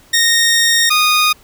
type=tone pair in turn; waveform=15% pulse; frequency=1853 / 1234.3 Hz; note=A#6 / D#6; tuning=-11 / -14 cents; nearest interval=perfect fifth; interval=703 cents; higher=first; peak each=-4 dBFS; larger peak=neither; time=0.13-0.9 / 0.9-1.33 s; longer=first; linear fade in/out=10 ms; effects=pink hiss -47 dBFS RMS until 1.43 s